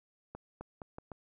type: accelerating click train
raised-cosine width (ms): 1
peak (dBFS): -29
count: 5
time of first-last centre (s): 0.35-1.118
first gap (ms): 260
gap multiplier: 0.8
effects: none